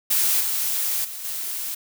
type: noise with level steps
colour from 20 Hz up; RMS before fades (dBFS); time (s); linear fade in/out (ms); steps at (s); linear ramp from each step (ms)
blue; -20 / -24 / -34 / -29; 0.1-1.75; 10; 0.4 / 1.04 / 1.24; 10
effects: none